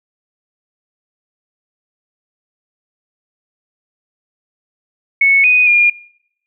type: tone with pitch steps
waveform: sine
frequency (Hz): 2207 / 2489 / 2418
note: C#7 / D#7 / D7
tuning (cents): -8 / 0 / +50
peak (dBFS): -7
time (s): 5.21-5.9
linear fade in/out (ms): 5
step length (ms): 230
effects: noise-tail reverb RT60 0.8 s tail -25 dB re dry